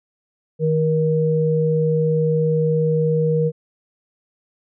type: tone pair together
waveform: sine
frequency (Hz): 157.16 / 474.1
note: D#3 / A#4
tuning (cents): +18 / +29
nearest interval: octave + perfect fifth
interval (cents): 1911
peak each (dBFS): -18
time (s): 0.59-3.52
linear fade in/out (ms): 50
effects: none